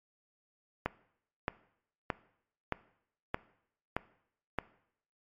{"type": "click train", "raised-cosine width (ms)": 0.5, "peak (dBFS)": -15, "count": 7, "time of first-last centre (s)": [0.86, 4.587], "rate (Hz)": 1.61, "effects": ["noise-tail reverb RT60 0.7 s tail -19 dB re dry", "MP3 64 kbps"]}